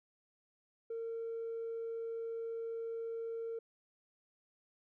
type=tone with tanh clipping; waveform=triangle; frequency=457.3 Hz; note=A#4; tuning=33 cents flat; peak=-38 dBFS; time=0.9-3.59 s; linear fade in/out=5 ms; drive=5 dB; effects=none